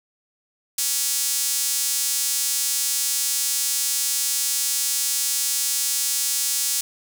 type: tone with high-pass filter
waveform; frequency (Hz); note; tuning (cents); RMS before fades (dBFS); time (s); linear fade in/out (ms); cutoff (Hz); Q
sawtooth; 280; C#4; +18; -23; 0.78-6.81; 5; 6900; 1
effects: none